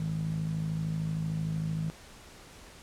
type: tone with band-pass filter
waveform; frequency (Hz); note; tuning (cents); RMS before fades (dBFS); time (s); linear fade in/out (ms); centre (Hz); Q
15% pulse; 53.2; G#1; +42; -32; 0-1.9; 0; 160; 5.2
effects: pink hiss -51 dBFS RMS until 2.82 s + low-pass 10000 Hz 12 dB/octave